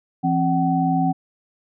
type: tone cluster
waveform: sine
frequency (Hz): 168 / 266.3 / 755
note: E3 / C4 / F#5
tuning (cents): +33 / +31 / +35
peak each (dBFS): -21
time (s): 0.23-1.13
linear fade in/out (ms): 20
effects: none